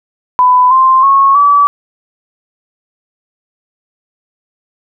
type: tone with pitch steps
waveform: sine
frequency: 1000 / 1047.3 / 1096.8 / 1148.7 Hz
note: B5 / C6 / C#6 / D6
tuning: +21 / +1 / -19 / -39 cents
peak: -4 dBFS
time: 0.39-1.67 s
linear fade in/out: 0 ms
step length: 320 ms
effects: none